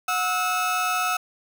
30% pulse tone pair together, 729 / 1298 Hz, F#5 / E6, -26 / -27 cents, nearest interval minor seventh, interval 999 cents, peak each -24 / -21 dBFS, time 0.08-1.17 s, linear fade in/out 5 ms, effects 9-bit

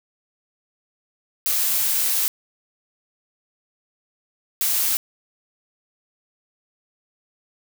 blue noise bursts at uneven times, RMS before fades -21 dBFS, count 2, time 1.46-2.28 / 4.61-4.97 s, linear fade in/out 0 ms, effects none

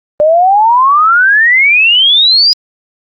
sine exponential sweep, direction up, 589 to 4978 Hz, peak -4 dBFS, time 0.2-2.53 s, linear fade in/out 0 ms, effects Opus 24 kbps

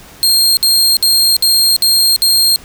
sawtooth tone bursts, 4214 Hz, C8, 12 cents sharp, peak -5 dBFS, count 6, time 0.23-2.56 s, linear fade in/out 0 ms, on 340 ms, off 58 ms, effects pink hiss -38 dBFS RMS until 2.64 s

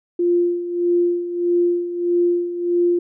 sine tone with tremolo, 349.1 Hz, F4, 1 cent flat, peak -13 dBFS, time 0.19-2.99 s, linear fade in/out 5 ms, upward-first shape sine, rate 1.6 Hz, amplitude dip 70%, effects none

